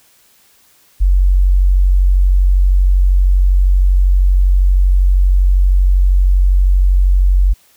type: tone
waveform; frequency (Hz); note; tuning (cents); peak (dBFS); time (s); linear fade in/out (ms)
sine; 46.33; F#1; +3; -7; 1-7.54; 20
effects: white hiss -51 dBFS RMS until 7.76 s